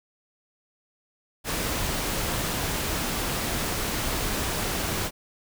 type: noise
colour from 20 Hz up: pink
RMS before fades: -28 dBFS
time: 1.44-5.11 s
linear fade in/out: 50 ms
effects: none